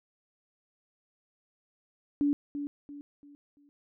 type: tone with echo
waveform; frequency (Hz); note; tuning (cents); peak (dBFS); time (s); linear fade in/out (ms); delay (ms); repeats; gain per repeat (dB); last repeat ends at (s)
sine; 287.8; D4; -35; -23; 2.21-2.33; 0; 340; 4; -9; 3.69
effects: none